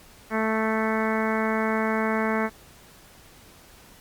harmonic tone, 220 Hz, A3, in tune, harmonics 1 / 2 / 3 / 4 / 5 / 6 / 7 / 8 / 9 / 10, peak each -26 / -29 / -31 / -32 / -33 / -34 / -34 / -35 / -36 / -36 dBFS, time 0.3-2.5 s, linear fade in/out 50 ms, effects pink hiss -51 dBFS RMS until 4 s + Opus 48 kbps

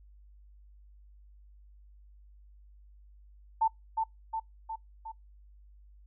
sine tone with echo, 891 Hz, A5, 22 cents sharp, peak -22 dBFS, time 3.61-3.68 s, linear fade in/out 10 ms, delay 360 ms, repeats 4, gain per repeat -4 dB, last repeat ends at 5.12 s, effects noise-tail reverb RT60 0.2 s tail -26 dB re dry + added 50 Hz sine -53 dBFS peak until 6.06 s

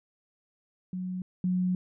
sine tone pair in turn, 183.5 / 182.34 Hz, F#3 / F#3, -14 / -25 cents, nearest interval unison, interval 11 cents, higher first, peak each -31 / -24 dBFS, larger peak second, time 0.93-1.22 / 1.44-1.75 s, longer second, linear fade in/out 2 ms, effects none

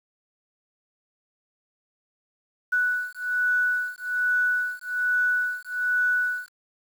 sine beating tone pair, 1480 / 1481.2 Hz, F#6 / F#6, 0 / +1 cents, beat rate 1.2 Hz, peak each -25 dBFS, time 2.72-6.49 s, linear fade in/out 10 ms, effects 8-bit

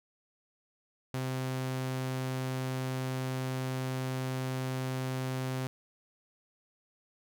sawtooth tone, 130 Hz, C3, 11 cents flat, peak -28 dBFS, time 1.14-5.67 s, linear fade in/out 0 ms, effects none

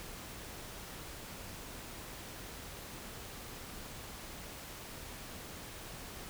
silence, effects pink hiss -47 dBFS RMS until 6.29 s

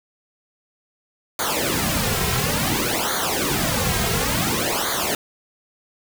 pink noise with flanger, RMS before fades -22 dBFS, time 1.39-5.15 s, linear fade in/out 2 ms, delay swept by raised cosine 0.37 to 3.47 ms, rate 0.57 Hz, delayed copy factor -0.95, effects none

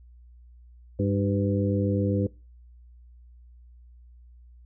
harmonic tone with a mistuned harmonic, 100 Hz, G2, 35 cents sharp, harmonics 1 / 2 / 3 / 4 / 5, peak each -25 / -28 / -29 / -33 / -30 dBFS, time 0.99-2.27 s, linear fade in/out 5 ms, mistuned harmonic 4, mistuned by -54 cents, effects noise-tail reverb RT60 0.3 s tail -23 dB re dry + added 60 Hz sine -48 dBFS peak until 4.65 s

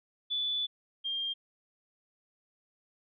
sine tone pair in turn, 3471 / 3201 Hz, A7 / G7, -24 / +36 cents, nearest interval minor second, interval 140 cents, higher first, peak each -29 / -31 dBFS, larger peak first, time 0.3-0.67 / 1.04-1.34 s, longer first, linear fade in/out 20 ms, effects none

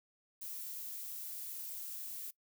violet noise, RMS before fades -44 dBFS, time 0.41-2.31 s, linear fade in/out 10 ms, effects noise-tail reverb RT60 0.1 s tail -21 dB re dry

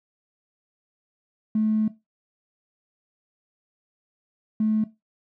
triangle tone pair in turn, 216.6 / 216.6 Hz, A3 / A3, -27 / -27 cents, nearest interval unison, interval 0 cents, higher neither, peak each -15 dBFS, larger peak neither, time 1.55-1.88 / 4.6-4.84 s, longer first, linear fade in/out 5 ms, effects noise-tail reverb RT60 0.2 s tail -19 dB re dry + tanh soft clip ceiling -17 dBFS

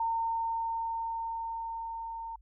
sine tone with level ramp, 912 Hz, A#5, 38 cents flat, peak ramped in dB -27 to -37 dBFS, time 0-2.36 s, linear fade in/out 5 ms, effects added 50 Hz sine -55 dBFS peak until 2.41 s

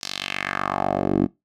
10% pulse tone with band-pass filter sweep, 48 Hz, G1, 36 cents flat, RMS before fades -24 dBFS, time 0.01-1.27 s, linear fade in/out 20 ms, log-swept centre 5400 to 280 Hz, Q 2.4, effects noise-tail reverb RT60 0.2 s tail -21 dB re dry

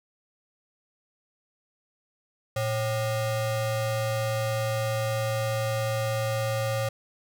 square ring-modulated tone, 329.6 Hz, E4, in tune, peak -23 dBFS, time 2.56-6.89 s, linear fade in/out 5 ms, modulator 215 Hz, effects none

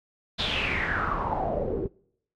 pink noise with low-pass filter sweep, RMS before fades -28 dBFS, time 0.38-1.88 s, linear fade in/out 20 ms, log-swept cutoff 3900 to 360 Hz, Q 6.8, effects noise-tail reverb RT60 0.7 s tail -25 dB re dry + AAC 64 kbps

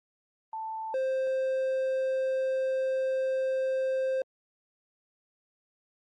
sine / triangle tone pair in turn, 884 / 525.6 Hz, A5 / C5, +8 / +8 cents, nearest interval major sixth, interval 900 cents, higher first, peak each -33 / -24 dBFS, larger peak second, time 0.53-0.94 / 0.94-4.22 s, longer second, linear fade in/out 2 ms, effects Opus 32 kbps

